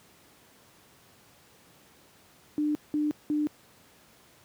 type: tone bursts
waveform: sine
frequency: 299.3 Hz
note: D4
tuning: 33 cents sharp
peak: -24 dBFS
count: 3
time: 2.58-3.47 s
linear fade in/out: 0 ms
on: 170 ms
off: 190 ms
effects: pink hiss -58 dBFS RMS until 4.44 s + high-pass 100 Hz 12 dB/octave